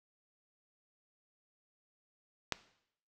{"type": "click", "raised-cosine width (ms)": 0.2, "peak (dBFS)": -13, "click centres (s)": 2.523, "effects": ["noise-tail reverb RT60 0.7 s tail -17 dB re dry"]}